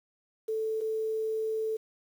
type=tone pair in turn; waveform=sine; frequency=439.7 / 439.7 Hz; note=A4 / A4; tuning=-1 / -1 cents; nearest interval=unison; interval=0 cents; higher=neither; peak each=-28 dBFS; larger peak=neither; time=0.48-0.81 / 0.81-1.77 s; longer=second; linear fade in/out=10 ms; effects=9-bit